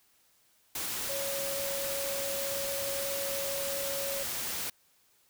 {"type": "tone in noise", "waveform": "sine", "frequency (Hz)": 554.4, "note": "C#5", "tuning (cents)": 0, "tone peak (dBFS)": -35, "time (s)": [1.09, 4.23], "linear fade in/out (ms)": 5, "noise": "white", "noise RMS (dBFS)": -35, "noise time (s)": [0.75, 4.7], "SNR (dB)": -3, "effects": ["white hiss -67 dBFS RMS until 5.29 s"]}